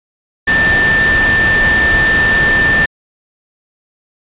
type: tone in noise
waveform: sine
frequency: 1783 Hz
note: A6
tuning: 22 cents sharp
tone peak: -9 dBFS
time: 0.47-2.86 s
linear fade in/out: 10 ms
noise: pink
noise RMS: -17 dBFS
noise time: 0.47-2.86 s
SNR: +5 dB
effects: resampled to 8000 Hz